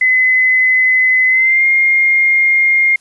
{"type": "tone with pitch glide", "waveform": "sine", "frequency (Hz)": [2028, 2125], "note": ["B6", "C7"], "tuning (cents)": [45, 26], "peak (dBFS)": -8, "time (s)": [0.01, 2.96], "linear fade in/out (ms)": 5, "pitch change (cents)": 81, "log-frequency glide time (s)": [1.28, 1.65], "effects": ["white hiss -52 dBFS RMS until 3 s", "resampled to 24000 Hz"]}